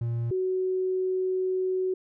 triangle / sine tone pair in turn, 117.4 / 372.7 Hz, A#2 / F#4, +13 / +13 cents, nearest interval octave + minor sixth, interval 2000 cents, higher second, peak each -24 / -24 dBFS, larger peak neither, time 0.01-0.31 / 0.31-1.94 s, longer second, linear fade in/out 5 ms, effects none

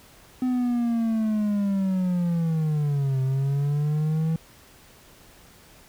triangle linear two-way sweep, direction down then up, 255.3 to 130.81 to 162.8 Hz, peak -19 dBFS, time 0.42-4.36 s, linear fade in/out 2 ms, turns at 3.21 s, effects pink hiss -52 dBFS RMS until 5.88 s

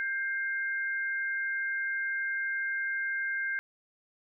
sine tone pair together, 1583 / 2115 Hz, G6 / C7, +17 / +18 cents, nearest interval perfect fourth, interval 501 cents, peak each -30 / -36 dBFS, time 0-3.59 s, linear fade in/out 0 ms, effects none

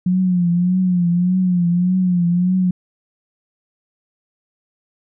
sine tone with vibrato, 179 Hz, F3, 43 cents sharp, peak -13 dBFS, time 0.06-2.71 s, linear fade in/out 5 ms, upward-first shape triangle, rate 1.7 Hz, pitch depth 79 cents each way, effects none

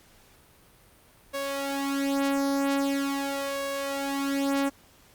sawtooth tone with flanger, 277.2 Hz, C#4, in tune, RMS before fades -28 dBFS, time 1.33-4.7 s, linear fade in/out 20 ms, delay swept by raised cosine 1.8 to 3.8 ms, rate 0.43 Hz, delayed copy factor +0.75, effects pink hiss -57 dBFS RMS until 5.14 s + Opus 48 kbps

